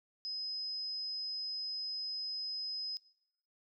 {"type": "tone", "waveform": "sine", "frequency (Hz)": 5060, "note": "D#8", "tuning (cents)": 28, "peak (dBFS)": -37, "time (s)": [0.25, 2.97], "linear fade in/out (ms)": 0, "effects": ["noise-tail reverb RT60 0.8 s tail -21 dB re dry"]}